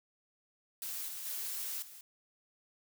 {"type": "noise with level steps", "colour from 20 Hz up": "blue", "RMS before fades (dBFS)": [-40, -43, -39, -52], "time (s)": [0.82, 2.01], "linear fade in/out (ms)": 2, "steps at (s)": [1.08, 1.25, 1.82], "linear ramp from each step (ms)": 5, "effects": []}